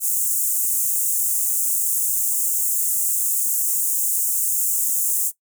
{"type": "high-pass noise", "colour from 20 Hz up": "pink", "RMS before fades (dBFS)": -21, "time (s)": [0, 5.32], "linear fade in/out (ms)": 50, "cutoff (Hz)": 7100, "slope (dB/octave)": 48, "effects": ["noise-tail reverb RT60 0.1 s tail -17 dB re dry"]}